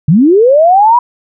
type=linear sweep; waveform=sine; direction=up; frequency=134.1 to 987.8 Hz; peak=-3 dBFS; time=0.08-0.99 s; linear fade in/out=5 ms; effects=none